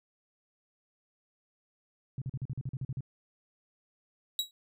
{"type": "tone bursts", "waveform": "sine", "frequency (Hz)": 130.81, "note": "C3", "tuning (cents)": 0, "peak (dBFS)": -32, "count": 11, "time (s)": [2.18, 3.007], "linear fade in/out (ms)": 2, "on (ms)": 37, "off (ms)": 42}
{"type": "tone with exponential decay", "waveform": "40% pulse", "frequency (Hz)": 3867, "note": "B7", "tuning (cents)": -37, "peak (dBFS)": -23, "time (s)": [4.39, 4.51], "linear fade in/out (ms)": 1, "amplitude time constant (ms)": 25}
{"effects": []}